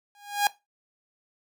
sawtooth tone with exponential growth, 818 Hz, G#5, 26 cents flat, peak -13 dBFS, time 0.15-0.47 s, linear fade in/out 1 ms, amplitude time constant 68 ms, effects noise-tail reverb RT60 0.2 s tail -17 dB re dry

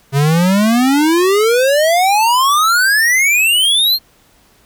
square exponential sweep, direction up, 134.8 to 4287 Hz, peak -10 dBFS, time 0.12-3.99 s, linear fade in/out 50 ms, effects pink hiss -51 dBFS RMS until 4.65 s

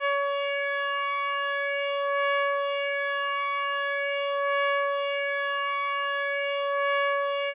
15% pulse beating tone pair, 563 / 563.43 Hz, C#5 / C#5, +27 / +28 cents, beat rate 0.43 Hz, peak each -24 / -20 dBFS, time 0-7.54 s, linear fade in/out 50 ms, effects resampled to 8000 Hz

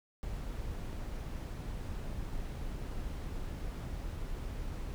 brown noise, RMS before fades -39 dBFS, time 0.23-4.94 s, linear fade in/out 0 ms, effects none

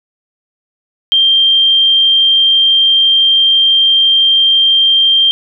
sine tone, 3173 Hz, G7, 20 cents sharp, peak -6 dBFS, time 1.12-5.31 s, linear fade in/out 0 ms, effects none

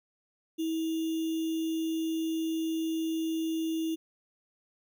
sine tone with sample-and-hold, 323.3 Hz, E4, 34 cents flat, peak -28 dBFS, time 0.58-3.96 s, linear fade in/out 20 ms, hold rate 3150 Hz, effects none

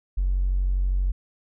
triangle tone with tanh clipping, 46.25 Hz, F#1, in tune, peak -19 dBFS, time 0.17-1.12 s, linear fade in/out 10 ms, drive 1 dB, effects none

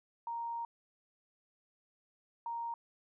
sine tone bursts at uneven times, 932.3 Hz, A#5, in tune, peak -36 dBFS, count 2, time 0.27-0.65 / 2.46-2.74 s, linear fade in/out 2 ms, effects none

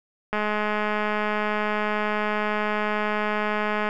click train, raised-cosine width 0.5 ms, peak -11 dBFS, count 752, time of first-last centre 0.33-3.889 s, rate 211 Hz, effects none

